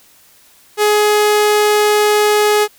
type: tone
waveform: sawtooth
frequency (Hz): 419.7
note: G#4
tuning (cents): +18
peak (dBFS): -6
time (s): 0.77-2.68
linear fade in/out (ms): 50
effects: white hiss -48 dBFS RMS until 2.78 s